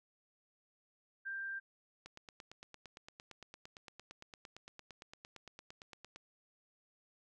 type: tone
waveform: sine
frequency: 1582 Hz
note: G6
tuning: 15 cents sharp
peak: -39 dBFS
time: 1.25-1.6 s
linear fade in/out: 20 ms
type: click train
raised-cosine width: 0.2 ms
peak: -33 dBFS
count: 37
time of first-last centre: 2.06-6.16 s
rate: 8.78 Hz
effects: none